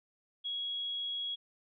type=tone; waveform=sine; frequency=3322 Hz; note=G#7; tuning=in tune; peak=-34 dBFS; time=0.44-1.36 s; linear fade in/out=20 ms; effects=none

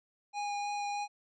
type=tone with vibrato; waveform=square; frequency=819 Hz; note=G#5; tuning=24 cents flat; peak=-34 dBFS; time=0.33-1.08 s; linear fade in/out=50 ms; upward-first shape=sine; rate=3.2 Hz; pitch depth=8 cents each way; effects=resampled to 16000 Hz

